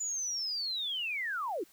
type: linear sweep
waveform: sine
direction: down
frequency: 7040 to 289.6 Hz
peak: -32 dBFS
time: 0-1.64 s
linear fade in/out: 10 ms
effects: white hiss -62 dBFS RMS until 1.72 s